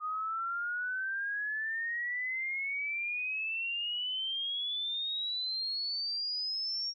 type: exponential sweep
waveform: sine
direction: up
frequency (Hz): 1232 to 5600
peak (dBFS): -32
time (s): 0-6.94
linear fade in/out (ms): 50
effects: none